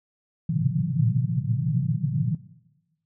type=band-pass noise; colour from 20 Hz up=pink; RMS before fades=-24 dBFS; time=0.49-2.35 s; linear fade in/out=5 ms; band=110 to 180 Hz; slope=96 dB/octave; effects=noise-tail reverb RT60 1.0 s tail -17 dB re dry